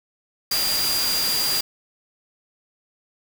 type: tone in noise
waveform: sine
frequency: 4789 Hz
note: D8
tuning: 33 cents sharp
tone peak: -22 dBFS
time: 0.51-1.61 s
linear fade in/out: 5 ms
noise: white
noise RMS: -25 dBFS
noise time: 0.51-1.61 s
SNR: 0 dB
effects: none